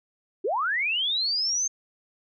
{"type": "linear sweep", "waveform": "sine", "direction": "up", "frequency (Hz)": [329.6, 6400], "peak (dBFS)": -23, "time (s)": [0.44, 1.68], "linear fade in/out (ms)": 10, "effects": []}